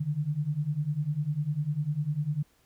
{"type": "beating tone pair", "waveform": "sine", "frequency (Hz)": [142.7, 152.7], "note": ["D3", "D#3"], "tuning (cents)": [-49, -32], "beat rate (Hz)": 10, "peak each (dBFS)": [-31, -29], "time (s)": [0, 2.43], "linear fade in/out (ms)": 10, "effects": ["pink hiss -66 dBFS RMS until 2.65 s"]}